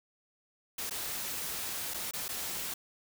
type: noise with dropouts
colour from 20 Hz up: white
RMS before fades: -37 dBFS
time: 0.78-2.74 s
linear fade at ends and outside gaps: 5 ms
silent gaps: 0.897-0.908 / 1.938-1.942 / 2.111-2.135 / 2.282-2.289 s
effects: none